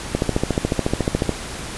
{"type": "click train", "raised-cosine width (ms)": 2, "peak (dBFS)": -4, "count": 17, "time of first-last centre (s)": [0.15, 1.293], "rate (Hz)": 14, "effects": ["pink hiss -31 dBFS RMS until 1.77 s", "resampled to 24000 Hz"]}